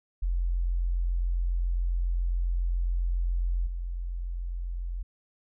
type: tone with level steps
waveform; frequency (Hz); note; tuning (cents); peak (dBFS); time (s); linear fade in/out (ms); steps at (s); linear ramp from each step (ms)
sine; 43.65; F1; 0; -24 / -30; 0.22-5.03; 10; 3.66; 10
effects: none